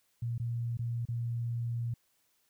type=tone with dropouts; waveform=sine; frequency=117.9 Hz; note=A#2; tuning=20 cents sharp; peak=-31 dBFS; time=0.22-1.94 s; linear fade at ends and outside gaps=5 ms; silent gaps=0.38-0.398 / 0.772-0.791 / 1.054-1.086 s; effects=white hiss -73 dBFS RMS until 2.49 s